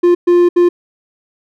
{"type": "tone bursts at uneven times", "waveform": "triangle", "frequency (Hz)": 350.8, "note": "F4", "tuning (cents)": 8, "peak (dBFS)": -4, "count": 3, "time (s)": [[0.03, 0.15], [0.27, 0.49], [0.56, 0.69]], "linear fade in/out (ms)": 10, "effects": []}